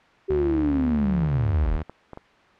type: linear sweep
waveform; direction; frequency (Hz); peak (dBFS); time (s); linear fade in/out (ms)
sine; down; 387.4 to 31.75; -20; 0.28-1.78; 20
type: tone with pitch glide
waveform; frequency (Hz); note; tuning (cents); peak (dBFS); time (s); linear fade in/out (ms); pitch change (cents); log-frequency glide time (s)
sawtooth; 73.42 to 77.79; D2 to D#2; 0 to 0; -23; 0.3-1.83; 5; +100; 1.49-1.63
type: clicks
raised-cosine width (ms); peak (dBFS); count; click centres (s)
1; -23; 5; 1.235 / 1.659 / 1.896 / 2.133 / 2.174
effects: white hiss -54 dBFS RMS until 2.59 s + low-pass 2000 Hz 12 dB/octave